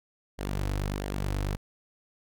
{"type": "tone with flanger", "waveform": "sawtooth", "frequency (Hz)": 49.2, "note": "G1", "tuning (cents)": 7, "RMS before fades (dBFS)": -31, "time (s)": [0.38, 1.57], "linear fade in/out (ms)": 20, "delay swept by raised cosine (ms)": [0.78, 5.18], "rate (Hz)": 1.5, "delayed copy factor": -0.5, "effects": []}